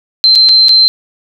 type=tone with dropouts; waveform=sine; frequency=4113 Hz; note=C8; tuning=30 cents flat; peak=-3 dBFS; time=0.24-0.88 s; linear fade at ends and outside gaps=0 ms; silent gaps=0.352-0.357 / 0.488-0.492 / 0.684-0.692 s; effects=none